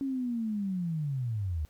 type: linear sweep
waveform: sine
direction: down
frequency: 277.2 to 72.1 Hz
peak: -29 dBFS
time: 0.01-1.65 s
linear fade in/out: 0 ms
effects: pink hiss -65 dBFS RMS until 1.69 s